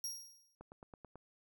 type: tone with exponential decay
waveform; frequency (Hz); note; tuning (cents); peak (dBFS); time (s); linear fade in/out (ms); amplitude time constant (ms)
sawtooth; 5620; F8; +10; -34; 0.04-0.55; 1; 110
type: click train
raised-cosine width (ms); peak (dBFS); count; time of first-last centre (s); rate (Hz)
1; -38; 6; 0.61-1.156; 9.15
effects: none